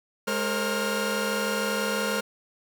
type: tone cluster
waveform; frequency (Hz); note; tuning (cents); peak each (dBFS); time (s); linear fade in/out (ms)
sawtooth; 208.1 / 462.4 / 535 / 1407; G#3 / A#4 / C5 / F6; +4 / -14 / +38 / +12; -27; 0.27-2.21; 10
effects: none